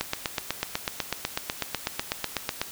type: click train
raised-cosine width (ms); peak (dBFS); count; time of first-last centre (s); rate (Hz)
0.2; -8; 22; 0.01-2.615; 8.06
effects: white hiss -41 dBFS RMS until 2.71 s